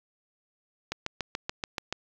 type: click train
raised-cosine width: 0.2 ms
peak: -13 dBFS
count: 8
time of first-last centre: 0.92-1.926 s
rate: 6.96 Hz
effects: low-pass 7000 Hz 12 dB/octave + 8-bit